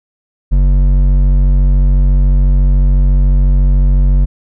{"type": "tone with hard clipping", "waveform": "triangle", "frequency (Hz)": 47, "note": "F#1", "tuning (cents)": 28, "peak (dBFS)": -8, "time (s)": [0.51, 4.26], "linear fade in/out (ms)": 20, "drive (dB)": 12, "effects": []}